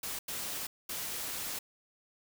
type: noise bursts at uneven times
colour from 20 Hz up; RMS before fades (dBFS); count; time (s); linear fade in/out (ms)
white; -38; 3; 0.03-0.19 / 0.28-0.67 / 0.89-1.59; 5
effects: none